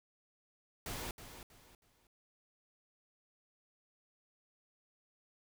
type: noise with echo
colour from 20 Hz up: pink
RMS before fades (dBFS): -42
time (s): 0.86-1.11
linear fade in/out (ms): 2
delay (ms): 320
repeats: 3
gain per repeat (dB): -10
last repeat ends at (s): 2.07
effects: none